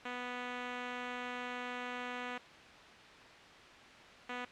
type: tone pair in turn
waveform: 5% pulse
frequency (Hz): 246.9 / 246.9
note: B3 / B3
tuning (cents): 0 / 0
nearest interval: unison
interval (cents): 0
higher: neither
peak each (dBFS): -27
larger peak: neither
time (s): 0.05-2.38 / 4.29-4.45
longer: first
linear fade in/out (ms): 5
effects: white hiss -54 dBFS RMS until 4.51 s + low-pass 3000 Hz 12 dB/octave